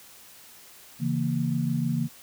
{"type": "chord", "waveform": "sine", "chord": "A# diminished", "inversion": "first", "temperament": "equal with one note detuned", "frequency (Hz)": [138.59, 164.81, 232.3], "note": ["C#3", "E3", "A#3"], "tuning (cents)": [0, 0, -6], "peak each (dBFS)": [-28, -28, -28], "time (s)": [0.99, 2.09], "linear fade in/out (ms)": 50, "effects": ["white hiss -50 dBFS RMS until 2.22 s"]}